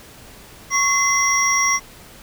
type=tone cluster; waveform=triangle; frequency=1105 / 2053 / 5680 Hz; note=C#6 / C7 / F8; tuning=-6 / -33 / +28 cents; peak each=-18 dBFS; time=0.7-1.8 s; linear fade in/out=50 ms; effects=pink hiss -43 dBFS RMS until 2.22 s